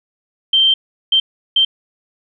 sine tone bursts at uneven times, 3136 Hz, G7, in tune, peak -9 dBFS, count 3, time 0.53-0.74 / 1.12-1.2 / 1.56-1.65 s, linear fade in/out 5 ms, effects none

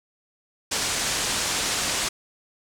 white low-pass noise, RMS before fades -26 dBFS, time 0.71-2.09 s, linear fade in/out 10 ms, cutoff 8400 Hz, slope 24 dB/octave, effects none

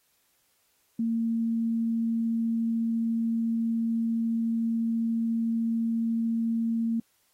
sine tone, 228.5 Hz, A#3, 34 cents flat, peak -24 dBFS, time 0.99-7 s, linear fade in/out 5 ms, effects white hiss -69 dBFS RMS until 7.33 s + AAC 48 kbps

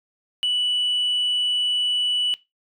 sine tone, 2960 Hz, F#7, in tune, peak -17 dBFS, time 0.43-2.34 s, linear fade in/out 0 ms, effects noise-tail reverb RT60 0.2 s tail -19 dB re dry + tanh soft clip ceiling -17 dBFS

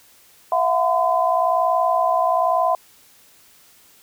sine tone cluster, 663 / 724 / 1017 Hz, E5 / F#5 / C6, +10 / -38 / -50 cents, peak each -20 dBFS, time 0.52-2.75 s, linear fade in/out 2 ms, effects white hiss -52 dBFS RMS until 4.02 s

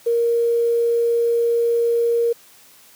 sine tone with quantisation, 468.3 Hz, A#4, 8 cents sharp, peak -15 dBFS, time 0.06-2.33 s, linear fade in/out 10 ms, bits 7, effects white hiss -49 dBFS RMS until 2.95 s + high-pass 100 Hz 12 dB/octave

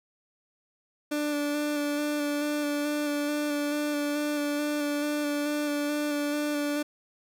30% pulse tone with vibrato, 293.7 Hz, D4, in tune, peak -24 dBFS, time 1.11-6.83 s, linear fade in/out 10 ms, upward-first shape square, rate 2.3 Hz, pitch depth 14 cents each way, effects none

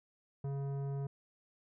sine tone with tanh clipping, 138.9 Hz, C#3, 4 cents sharp, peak -37 dBFS, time 0.44-1.07 s, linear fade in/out 5 ms, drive 13 dB, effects none

